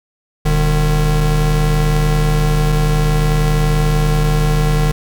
square tone pair together, 40.26 / 151.8 Hz, E1 / D#3, -40 / -42 cents, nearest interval octave + major seventh, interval 2298 cents, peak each -15 dBFS, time 0.45-4.92 s, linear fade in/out 10 ms, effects none

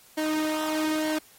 sawtooth tone with flanger, 310.3 Hz, D#4, 5 cents flat, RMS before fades -27 dBFS, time 0.17-1.19 s, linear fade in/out 10 ms, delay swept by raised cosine 0.79 to 2.79 ms, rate 1.1 Hz, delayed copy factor -0.5, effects white hiss -55 dBFS RMS until 1.38 s + AAC 48 kbps

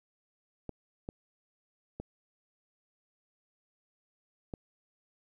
clicks, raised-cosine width 2 ms, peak -25 dBFS, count 4, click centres 0.693 / 1.089 / 2 / 4.538 s, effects 11-bit

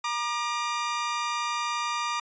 sawtooth tone pair together, 948.5 / 1200 Hz, A#5 / D6, +30 / +37 cents, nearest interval major third, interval 407 cents, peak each -28 / -25 dBFS, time 0.04-2.2 s, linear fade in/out 5 ms, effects resampled to 16000 Hz

